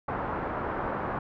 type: low-pass noise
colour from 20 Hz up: white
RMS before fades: -32 dBFS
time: 0.08-1.19 s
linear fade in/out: 5 ms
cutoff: 1300 Hz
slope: 24 dB/octave
effects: none